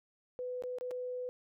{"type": "tone with dropouts", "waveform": "sine", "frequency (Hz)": 499.5, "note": "B4", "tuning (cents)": 20, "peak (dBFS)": -36, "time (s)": [0.39, 1.29], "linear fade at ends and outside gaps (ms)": 0, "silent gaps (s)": [[0.623, 0.637], [0.785, 0.81], [0.909, 0.913]], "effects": []}